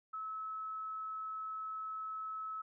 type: tone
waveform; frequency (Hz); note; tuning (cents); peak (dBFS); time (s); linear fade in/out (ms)
sine; 1296; E6; -30; -39; 0.13-2.62; 10
effects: none